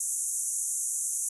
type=band-pass noise; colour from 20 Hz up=white; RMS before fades=-31 dBFS; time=0-1.29 s; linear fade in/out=5 ms; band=6200 to 11000 Hz; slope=96 dB/octave; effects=none